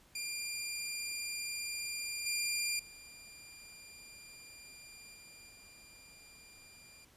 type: tone with level steps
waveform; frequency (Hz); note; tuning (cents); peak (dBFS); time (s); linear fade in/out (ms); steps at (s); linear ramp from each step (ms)
15% pulse; 2395; D7; +33; -31 / -26 / -45 / -47 / -49; 0.15-7.05; 5; 2.26 / 2.79 / 5.14 / 5.49; 5
effects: pink hiss -64 dBFS RMS until 7.16 s + resampled to 32000 Hz